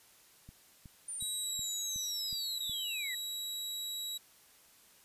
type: click train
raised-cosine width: 5 ms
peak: -38 dBFS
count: 7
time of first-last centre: 0.49-2.696 s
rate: 2.72 Hz
type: linear sweep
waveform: sine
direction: down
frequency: 9320 to 1877 Hz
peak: -38 dBFS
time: 1.08-3.15 s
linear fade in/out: 5 ms
type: tone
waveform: sawtooth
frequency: 3878 Hz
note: B7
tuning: 32 cents flat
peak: -34 dBFS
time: 1.2-4.18 s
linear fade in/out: 10 ms
effects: white hiss -62 dBFS RMS until 5.04 s + resampled to 32000 Hz